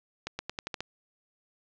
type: accelerating click train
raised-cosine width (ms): 0.2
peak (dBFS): -16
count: 7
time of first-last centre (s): 0.27-0.806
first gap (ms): 120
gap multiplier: 0.88
effects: low-pass 6000 Hz 12 dB/octave + 9-bit